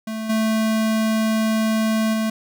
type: tone with level steps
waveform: square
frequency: 220 Hz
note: A3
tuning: in tune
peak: -26 / -18 / -20 dBFS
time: 0.07-2.3 s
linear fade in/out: 5 ms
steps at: 0.29 / 2.13 s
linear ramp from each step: 10 ms
effects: none